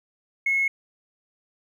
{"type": "tone with tanh clipping", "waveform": "triangle", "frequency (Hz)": 2178, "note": "C#7", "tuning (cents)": -31, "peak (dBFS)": -19, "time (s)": [0.46, 0.68], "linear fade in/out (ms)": 5, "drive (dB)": 1, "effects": []}